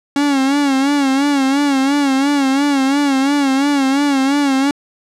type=tone with vibrato; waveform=45% pulse; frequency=277.2 Hz; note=C#4; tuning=in tune; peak=-12 dBFS; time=0.16-4.71 s; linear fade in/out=2 ms; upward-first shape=sine; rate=2.9 Hz; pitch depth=79 cents each way; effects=low-pass 8000 Hz 12 dB/octave